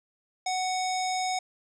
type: tone with low-pass filter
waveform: square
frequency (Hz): 743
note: F#5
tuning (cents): +7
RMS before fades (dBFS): -29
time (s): 0.46-1.39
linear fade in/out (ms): 5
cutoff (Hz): 6500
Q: 2.8
effects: none